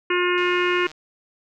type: harmonic tone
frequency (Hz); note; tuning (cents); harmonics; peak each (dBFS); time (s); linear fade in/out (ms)
356.8; F4; +37; 1 / 3 / 4 / 5 / 6 / 7 / 8; -21 / -26 / -27 / -28 / -29 / -29 / -30; 0.1-0.87; 5
type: click train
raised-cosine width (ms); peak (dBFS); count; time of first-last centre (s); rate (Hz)
0.2; -24; 84; 0.38-0.915; 155
effects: none